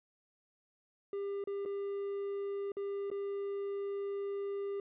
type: tone with dropouts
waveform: triangle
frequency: 399.5 Hz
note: G4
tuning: 33 cents sharp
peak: -33 dBFS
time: 1.13-4.8 s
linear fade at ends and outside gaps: 2 ms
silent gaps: 1.44-1.473 / 1.652-1.658 / 2.719-2.768 / 3.102-3.114 s
effects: resampled to 8000 Hz